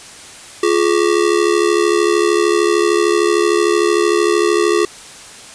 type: ring-modulated tone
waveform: square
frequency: 383.9 Hz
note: G4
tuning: 36 cents flat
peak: -9 dBFS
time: 0.63-4.85 s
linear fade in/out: 0 ms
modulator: 36.6 Hz
effects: white hiss -36 dBFS RMS until 5.54 s + resampled to 22050 Hz